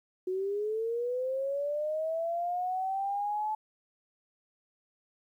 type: linear sweep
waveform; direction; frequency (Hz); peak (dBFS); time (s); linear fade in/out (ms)
sine; up; 365.1 to 867; -29; 0.27-3.55; 5
effects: 11-bit